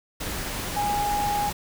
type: tone in noise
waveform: sine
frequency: 824 Hz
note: G#5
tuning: 14 cents flat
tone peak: -23 dBFS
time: 0.76-1.5 s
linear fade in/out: 10 ms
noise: pink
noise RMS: -31 dBFS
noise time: 0.2-1.53 s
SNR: +5 dB
effects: none